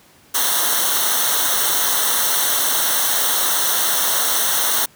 white noise with comb filter, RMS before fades -18 dBFS, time 0.34-4.86 s, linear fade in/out 10 ms, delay 0.41 ms, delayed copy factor -0.85, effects pink hiss -50 dBFS RMS until 4.95 s + high-pass 100 Hz 12 dB/octave

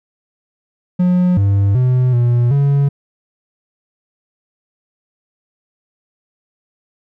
triangle tone with pitch steps, 179.8 / 99.5 / 126.7 / 120.5 / 140.9 Hz, F#3 / G2 / B2 / B2 / C#3, -49 / +26 / +45 / -42 / +29 cents, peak -8 dBFS, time 0.99-2.89 s, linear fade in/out 10 ms, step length 380 ms, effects none

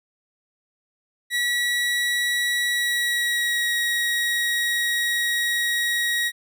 30% pulse tone with pitch glide, 1934 to 1897.5 Hz, B6 to A#6, -37 to +30 cents, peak -18 dBFS, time 1.3-6.32 s, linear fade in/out 50 ms, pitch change -33 cents, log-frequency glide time 2.69-3.78 s, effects none

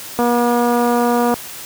click train, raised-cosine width 1 ms, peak -4 dBFS, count 277, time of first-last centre 0.19-1.34 s, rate 240 Hz, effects white hiss -32 dBFS RMS until 1.65 s + high-pass 80 Hz 12 dB/octave

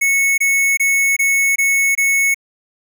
square tone bursts, 2204 Hz, C#7, 11 cents flat, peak -13 dBFS, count 6, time 0.01-2.345 s, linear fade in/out 10 ms, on 370 ms, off 23 ms, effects none

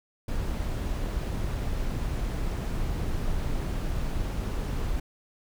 brown noise, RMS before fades -29 dBFS, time 0.28-5 s, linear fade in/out 5 ms, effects none

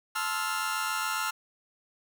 sawtooth chord, F major seventh, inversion first, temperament just, 873.1 / 1047.7 / 1309.6 / 1396.9 Hz, A5 / C6 / E6 / F6, -14 / +2 / -12 / 0 cents, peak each -32 / -34 / -30 / -28 dBFS, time 0.15-1.31 s, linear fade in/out 10 ms, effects none

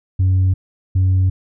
sine tone pair in turn, 93.4 / 93.4 Hz, F#2 / F#2, +17 / +17 cents, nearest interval unison, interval 0 cents, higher neither, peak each -9 dBFS, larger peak neither, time 0.19-0.54 / 0.95-1.3 s, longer neither, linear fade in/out 10 ms, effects tanh soft clip ceiling -10 dBFS

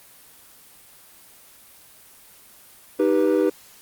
triangle chord, Eb augmented, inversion none, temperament equal with one note detuned, 311.1 / 392 / 489.6 Hz, Eb4 / G4 / B4, 0 / 0 / -15 cents, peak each -19 dBFS, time 2.99-3.5 s, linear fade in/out 10 ms, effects white hiss -49 dBFS RMS until 3.81 s + Opus 24 kbps

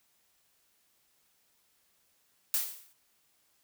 blue noise with exponential decay, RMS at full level -26 dBFS, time 2.54-2.93 s, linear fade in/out 0 ms, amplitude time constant 83 ms, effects white hiss -71 dBFS RMS until 3.63 s

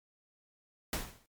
pink noise with exponential decay, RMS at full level -31 dBFS, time 0.93-1.26 s, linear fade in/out 1 ms, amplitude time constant 71 ms, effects noise-tail reverb RT60 0.1 s tail -22 dB re dry + MP3 96 kbps

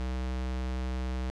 square tone, 63.5 Hz, B1, 49 cents sharp, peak -31 dBFS, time 0-1.3 s, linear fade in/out 0 ms, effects low-pass 6000 Hz 12 dB/octave

